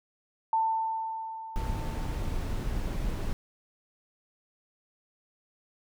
sine tone with exponential decay, 892 Hz, A5, 23 cents sharp, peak -22 dBFS, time 0.53-2.93 s, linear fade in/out 2 ms, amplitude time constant 520 ms
brown noise, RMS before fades -31 dBFS, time 1.56-3.33 s, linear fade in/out 0 ms
effects none

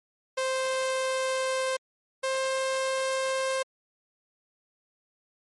sawtooth tone pair in turn, 523.3 / 528.5 Hz, C5 / C5, 0 / +17 cents, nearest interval unison, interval 17 cents, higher second, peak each -22 dBFS, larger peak neither, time 0.37-1.77 / 2.23-3.63 s, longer neither, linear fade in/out 10 ms, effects MP3 48 kbps

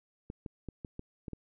clicks, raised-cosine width 3 ms, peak -27 dBFS, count 7, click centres 0.301 / 0.462 / 0.687 / 0.848 / 0.994 / 1.282 / 1.333 s, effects none

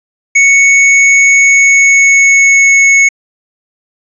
square tone with pitch glide, 2217 to 2203 Hz, C#7 to C#7, 0 to -11 cents, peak -4 dBFS, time 0.35-3.09 s, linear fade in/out 10 ms, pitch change -11 cents, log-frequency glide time 1.42-2.74 s, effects resampled to 22050 Hz + 7-bit

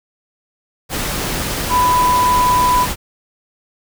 sine tone in noise, 994 Hz, B5, 11 cents sharp, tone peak -11 dBFS, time 1.69-2.87 s, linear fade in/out 50 ms, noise pink, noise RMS -21 dBFS, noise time 0.89-2.96 s, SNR +7 dB, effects none

